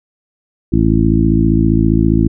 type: harmonic tone with a mistuned harmonic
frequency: 55 Hz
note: A1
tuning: in tune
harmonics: 1 / 2 / 3 / 4 / 5 / 6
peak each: -16 / -16 / -16 / -16 / -16 / -16 dBFS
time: 0.72-2.28 s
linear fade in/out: 10 ms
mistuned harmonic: 1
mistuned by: +23 cents
effects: none